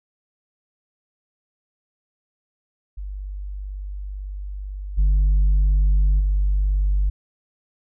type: tone with level steps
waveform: sine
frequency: 49 Hz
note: G1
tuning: in tune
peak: -28 / -11 / -15 dBFS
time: 2.97-7.1 s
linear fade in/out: 10 ms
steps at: 4.97 / 6.19 s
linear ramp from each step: 20 ms
effects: tanh soft clip ceiling -13 dBFS